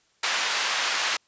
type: band-pass noise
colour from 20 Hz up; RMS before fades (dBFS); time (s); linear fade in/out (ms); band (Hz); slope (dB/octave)
pink; -26; 0.23-1.17; 5; 1200 to 5900; 12
effects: white hiss -65 dBFS RMS until 1.27 s + resampled to 16000 Hz